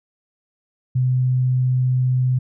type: tone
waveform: sine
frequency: 127.5 Hz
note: C3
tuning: 44 cents flat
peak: -15 dBFS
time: 0.95-2.39 s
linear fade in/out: 10 ms
effects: none